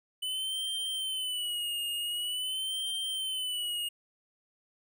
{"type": "tone with vibrato", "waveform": "square", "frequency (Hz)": 2994, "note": "F#7", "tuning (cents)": 20, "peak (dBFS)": -32, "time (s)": [0.22, 3.89], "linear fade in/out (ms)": 10, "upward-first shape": "sine", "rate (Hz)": 0.46, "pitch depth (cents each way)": 89, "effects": []}